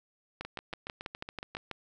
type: two click trains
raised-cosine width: 0.3 ms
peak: -24 / -21 dBFS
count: 9 / 9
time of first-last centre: 0.45-1.569 / 0.41-1.713 s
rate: 7.15 / 6.14 Hz
effects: none